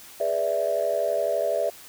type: chord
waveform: sine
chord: E dominant seventh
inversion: first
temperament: equal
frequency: 415.3 / 493.9 / 587.3 / 659.3 Hz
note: G#4 / B4 / D5 / E5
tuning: 0 / 0 / 0 / 0 cents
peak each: -31 / -30 / -25 / -25 dBFS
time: 0.2-1.7 s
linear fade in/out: 5 ms
effects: tanh soft clip ceiling -13 dBFS + white hiss -46 dBFS RMS until 1.88 s